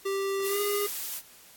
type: tone with pitch glide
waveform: square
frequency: 392 to 408.4 Hz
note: G4 to G#4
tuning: 0 to -29 cents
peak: -28 dBFS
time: 0.05-0.87 s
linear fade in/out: 10 ms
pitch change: +71 cents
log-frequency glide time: 0.47-0.6 s
type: noise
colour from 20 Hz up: blue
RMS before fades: -34 dBFS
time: 0.42-1.22 s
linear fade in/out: 50 ms
effects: white hiss -53 dBFS RMS until 1.56 s + AAC 64 kbps